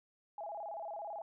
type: tone with vibrato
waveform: sine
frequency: 740 Hz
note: F#5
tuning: in tune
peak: -40 dBFS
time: 0.38-1.22 s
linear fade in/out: 2 ms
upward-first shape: square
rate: 18 Hz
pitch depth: 190 cents each way
effects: none